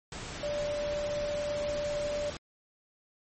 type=tone in noise; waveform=sine; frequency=587.3 Hz; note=D5; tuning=in tune; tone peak=-30 dBFS; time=0.43-2.3 s; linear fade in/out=2 ms; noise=pink; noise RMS=-40 dBFS; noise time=0.12-2.37 s; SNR=+7 dB; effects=MP3 32 kbps